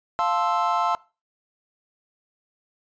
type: chord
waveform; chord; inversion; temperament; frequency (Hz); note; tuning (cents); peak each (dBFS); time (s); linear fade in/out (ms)
triangle; F major seventh; none; equal; 698.5 / 880 / 1046.5 / 1318.5; F5 / A5 / C6 / E6; 0 / 0 / 0 / 0; -24; 0.19-0.95; 0
effects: noise-tail reverb RT60 0.3 s tail -21 dB re dry + resampled to 16000 Hz